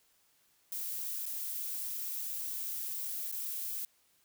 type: noise with dropouts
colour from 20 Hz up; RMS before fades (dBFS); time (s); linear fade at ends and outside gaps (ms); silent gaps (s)
violet; -38; 0.72-3.85; 1; 1.256-1.263 / 3.315-3.324
effects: white hiss -70 dBFS RMS until 4.24 s